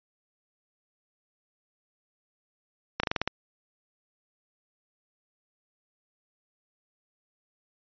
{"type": "slowing click train", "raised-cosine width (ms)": 0.3, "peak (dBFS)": -10, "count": 7, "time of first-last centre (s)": [3, 3.276], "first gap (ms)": 34, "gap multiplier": 1.12, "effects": ["resampled to 11025 Hz"]}